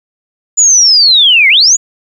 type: linear two-way sweep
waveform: sine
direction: down then up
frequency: 7040 to 2033 to 7040 Hz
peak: -3 dBFS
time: 0.57-1.77 s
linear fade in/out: 20 ms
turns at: 1.49 s
effects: 7-bit